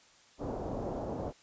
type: low-pass noise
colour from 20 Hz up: white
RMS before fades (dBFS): -37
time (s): 0.38-1.33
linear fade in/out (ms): 50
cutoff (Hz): 700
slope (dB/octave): 24
effects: white hiss -61 dBFS RMS until 1.42 s + resampled to 16000 Hz